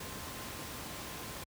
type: tone in noise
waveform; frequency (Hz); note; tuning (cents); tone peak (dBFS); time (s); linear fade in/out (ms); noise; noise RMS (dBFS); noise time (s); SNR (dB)
sine; 1046.5; C6; 0; -54; 0-1.44; 5; pink; -43; 0-1.44; -14
effects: high-pass 60 Hz 12 dB/octave